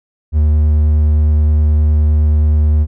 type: tone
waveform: triangle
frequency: 75.8 Hz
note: D#2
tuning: 45 cents flat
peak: -6 dBFS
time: 0.32-2.87 s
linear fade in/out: 50 ms
effects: none